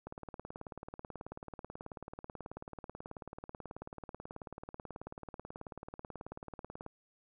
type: click train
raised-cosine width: 1 ms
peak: -30 dBFS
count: 126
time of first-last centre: 0.07-6.863 s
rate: 18.4 Hz
effects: none